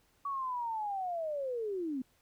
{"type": "linear sweep", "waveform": "sine", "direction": "down", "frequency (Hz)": [1138, 246.9], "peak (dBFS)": -33, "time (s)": [0.25, 2.02], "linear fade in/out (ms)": 5, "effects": ["pink hiss -70 dBFS RMS until 2.21 s"]}